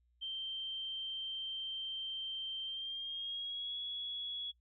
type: tone with pitch glide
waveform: sine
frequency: 3136 to 3361 Hz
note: G7 to G#7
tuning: 0 to +20 cents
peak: -38 dBFS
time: 0.21-4.52 s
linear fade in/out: 20 ms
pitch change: +120 cents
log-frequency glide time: 2.64-3.78 s
effects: noise-tail reverb RT60 0.1 s tail -22 dB re dry + added 60 Hz sine -70 dBFS peak until 4.6 s